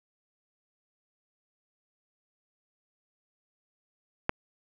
click, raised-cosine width 0.5 ms, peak -9 dBFS, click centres 4.294 s, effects none

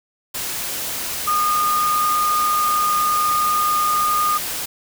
sine tone in noise, 1223 Hz, D#6, 30 cents flat, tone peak -16 dBFS, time 1.27-4.38 s, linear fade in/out 10 ms, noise white, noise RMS -26 dBFS, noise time 0.34-4.66 s, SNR +7 dB, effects none

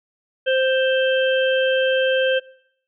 harmonic tone with a mistuned harmonic, 523.3 Hz, C5, in tune, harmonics 1 / 3 / 5 / 6, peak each -17 / -23 / -29 / -27 dBFS, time 0.46-2.4 s, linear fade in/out 20 ms, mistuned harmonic 5, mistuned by +18 cents, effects noise-tail reverb RT60 0.7 s tail -22 dB re dry

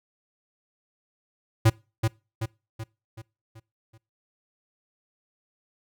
square tone with echo, 111.5 Hz, A2, 23 cents sharp, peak -15 dBFS, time 1.65-1.7 s, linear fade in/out 10 ms, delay 380 ms, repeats 6, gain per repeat -6 dB, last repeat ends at 3.98 s, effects noise-tail reverb RT60 0.3 s tail -24 dB re dry

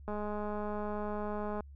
click train, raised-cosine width 1 ms, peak -25 dBFS, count 320, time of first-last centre 0.08-1.606 s, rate 209 Hz, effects added 70 Hz sine -48 dBFS peak until 1.75 s

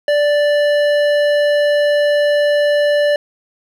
sine tone with hard clipping, 586 Hz, D5, 4 cents flat, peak -13 dBFS, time 0.08-3.16 s, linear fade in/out 2 ms, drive 12 dB, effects none

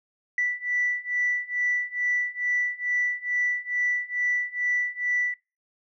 sine beating tone pair, 1968 / 1970.3 Hz, B6 / B6, -7 / -5 cents, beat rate 2.3 Hz, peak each -27 / -26 dBFS, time 0.38-5.34 s, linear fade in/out 2 ms, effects noise-tail reverb RT60 0.3 s tail -22 dB re dry + tanh soft clip ceiling -16 dBFS

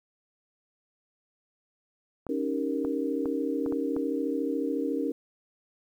clicks, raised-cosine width 1 ms, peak -24 dBFS, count 6, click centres 2.267 / 2.849 / 3.257 / 3.662 / 3.724 / 3.965 s
sine chord, Eb dominant seventh, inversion third, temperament equal, 277.2 / 311.1 / 392 / 466.2 Hz, Db4 / Eb4 / G4 / Bb4, 0 / 0 / 0 / 0 cents, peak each -30 / -32 / -36 / -32 dBFS, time 2.29-5.12 s, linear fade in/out 5 ms
effects 10-bit

